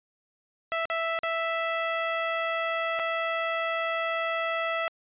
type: tone with dropouts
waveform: 15% pulse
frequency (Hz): 659.3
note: E5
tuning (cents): 0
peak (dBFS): -20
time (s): 0.72-4.88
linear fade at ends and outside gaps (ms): 0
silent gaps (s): 0.855-0.9 / 1.189-1.233 / 2.991-2.996
effects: resampled to 8000 Hz